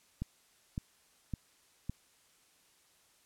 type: click train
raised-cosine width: 5 ms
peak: -23 dBFS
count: 4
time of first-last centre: 0.22-1.896 s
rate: 1.79 Hz
effects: white hiss -67 dBFS RMS until 3.25 s + low-pass 11000 Hz 12 dB/octave